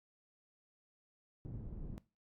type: low-pass noise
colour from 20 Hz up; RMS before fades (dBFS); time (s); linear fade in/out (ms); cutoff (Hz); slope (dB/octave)
pink; -45; 1.45-1.98; 0; 220; 12
effects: noise-tail reverb RT60 0.3 s tail -20 dB re dry + AAC 64 kbps